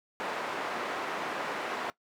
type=band-pass noise; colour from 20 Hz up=white; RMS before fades=-35 dBFS; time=0.2-1.9 s; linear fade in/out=0 ms; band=310 to 1400 Hz; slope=12 dB/octave; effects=noise-tail reverb RT60 0.1 s tail -18 dB re dry